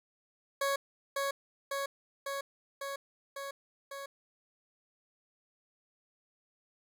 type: tone with echo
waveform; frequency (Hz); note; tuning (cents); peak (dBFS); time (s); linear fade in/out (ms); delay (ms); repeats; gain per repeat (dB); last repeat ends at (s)
20% pulse; 554.4; C#5; 0; -24; 0.61-0.76; 5; 550; 6; -2; 4.06
effects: none